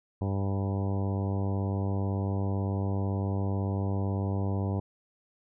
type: harmonic tone with a mistuned harmonic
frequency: 98 Hz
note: G2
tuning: in tune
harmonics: 1 / 2 / 3 / 4 / 5 / 6 / 7 / 8 / 9 / 10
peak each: -28 / -34 / -38 / -40 / -42 / -44 / -45 / -46 / -47 / -48 dBFS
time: 0.21-4.8 s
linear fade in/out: 5 ms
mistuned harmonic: 8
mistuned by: +16 cents
effects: none